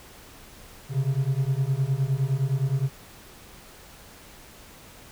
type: beating tone pair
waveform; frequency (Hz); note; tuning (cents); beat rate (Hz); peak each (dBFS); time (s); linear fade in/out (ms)
triangle; 130 / 139.7; C3 / C#3; -11 / +14; 9.7; -23; 0.89-2.9; 50
effects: pink hiss -48 dBFS RMS until 5.11 s